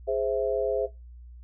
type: chord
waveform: sine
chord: Ab augmented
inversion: none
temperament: equal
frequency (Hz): 415.3 / 523.3 / 659.3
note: Ab4 / C5 / E5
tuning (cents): 0 / 0 / 0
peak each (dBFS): -28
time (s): 0.07-0.87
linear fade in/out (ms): 20
effects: noise-tail reverb RT60 0.2 s tail -17 dB re dry + added 60 Hz sine -43 dBFS peak until 1.43 s